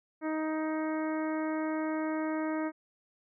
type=harmonic tone; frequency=313 Hz; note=D#4; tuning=10 cents sharp; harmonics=1 / 2 / 3 / 4 / 5 / 6 / 7; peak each=-31 / -37 / -41 / -43 / -45 / -47 / -48 dBFS; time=0.21-2.72 s; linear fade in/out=50 ms; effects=none